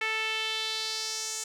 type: tone with band-pass filter sweep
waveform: sawtooth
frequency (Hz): 440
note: A4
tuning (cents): 0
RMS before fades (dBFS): -32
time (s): 0.01-1.44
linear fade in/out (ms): 5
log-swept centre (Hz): 2200 to 7100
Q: 2.7
effects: none